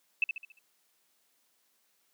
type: tone with echo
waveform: sine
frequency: 2631 Hz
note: E7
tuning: 4 cents flat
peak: -22 dBFS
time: 0.22-0.24 s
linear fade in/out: 2 ms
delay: 70 ms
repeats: 5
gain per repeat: -7 dB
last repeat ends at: 0.59 s
effects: white hiss -72 dBFS RMS until 2.13 s + high-pass 200 Hz 12 dB/octave